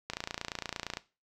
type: click train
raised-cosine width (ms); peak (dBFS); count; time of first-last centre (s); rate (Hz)
0.2; -17; 26; 0.1-0.971; 28.7
effects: noise-tail reverb RT60 0.3 s tail -17 dB re dry